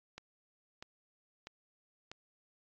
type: click train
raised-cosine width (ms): 0.2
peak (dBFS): -28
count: 4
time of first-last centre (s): 0.18-2.115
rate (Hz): 1.55
effects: low-pass 7000 Hz 12 dB/octave + AAC 64 kbps